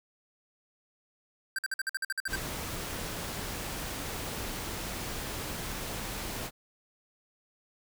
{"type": "tone bursts", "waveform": "square", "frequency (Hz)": 1568, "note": "G6", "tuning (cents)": 0, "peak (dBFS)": -30, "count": 11, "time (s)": [1.56, 2.356], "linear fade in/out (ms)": 2, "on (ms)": 26, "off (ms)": 51}
{"type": "noise", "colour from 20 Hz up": "pink", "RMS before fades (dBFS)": -37, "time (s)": [2.27, 6.51], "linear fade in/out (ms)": 50}
{"effects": []}